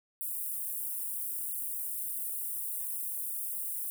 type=high-pass noise; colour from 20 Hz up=white; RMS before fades=-36 dBFS; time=0.21-3.9 s; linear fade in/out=0 ms; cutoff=9000 Hz; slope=48 dB/octave; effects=none